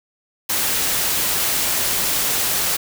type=noise; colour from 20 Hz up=white; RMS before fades=-20 dBFS; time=0.49-2.77 s; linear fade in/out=10 ms; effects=none